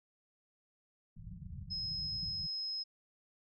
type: low-pass noise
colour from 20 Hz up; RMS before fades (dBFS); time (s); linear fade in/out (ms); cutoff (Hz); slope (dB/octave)
white; -47; 1.16-2.47; 10; 190; 96
type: tone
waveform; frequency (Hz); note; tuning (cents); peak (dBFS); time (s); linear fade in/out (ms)
sine; 5130; E8; -48; -36; 1.7-2.84; 20
effects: none